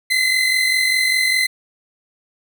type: tone pair together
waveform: 30% pulse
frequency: 2009 / 2054 Hz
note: B6 / C7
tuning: +29 / -33 cents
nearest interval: unison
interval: 38 cents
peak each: -19 / -13 dBFS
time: 0.1-1.47 s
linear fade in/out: 10 ms
effects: none